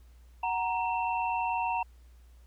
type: tone cluster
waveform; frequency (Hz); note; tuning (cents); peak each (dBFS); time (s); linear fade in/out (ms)
sine; 743 / 936 / 2689; F#5 / A#5 / E7; +7 / +7 / +34; -33 / -29 / -37; 0.43-1.83; 5
effects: added 60 Hz sine -52 dBFS peak until 2.46 s + pink hiss -68 dBFS RMS until 2.46 s